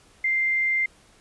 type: tone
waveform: sine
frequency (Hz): 2093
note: C7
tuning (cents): 0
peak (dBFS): -20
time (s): 0.24-0.86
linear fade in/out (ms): 5
effects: pink hiss -56 dBFS RMS until 1.2 s + resampled to 24000 Hz